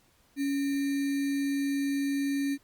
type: tone with sample-and-hold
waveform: sine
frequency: 279.4 Hz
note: C#4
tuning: 14 cents sharp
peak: -26 dBFS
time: 0.36-2.58 s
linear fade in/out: 50 ms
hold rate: 2100 Hz
effects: pink hiss -65 dBFS RMS until 2.63 s + Opus 48 kbps